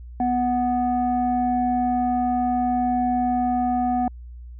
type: tone pair together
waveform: sine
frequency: 246.9 / 740 Hz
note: B3 / F#5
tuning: 0 / 0 cents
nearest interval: octave + perfect fifth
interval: 1900 cents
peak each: -21 / -20 dBFS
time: 0.2-4.08 s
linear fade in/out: 2 ms
effects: tanh soft clip ceiling -14 dBFS + added 60 Hz sine -36 dBFS peak until 4.59 s